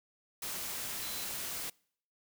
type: tone in noise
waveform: sine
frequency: 4033 Hz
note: B7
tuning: 36 cents sharp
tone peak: -45 dBFS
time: 1.02-1.25 s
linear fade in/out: 5 ms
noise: white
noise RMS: -39 dBFS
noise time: 0.42-1.7 s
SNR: -9 dB
effects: noise-tail reverb RT60 0.6 s tail -26 dB re dry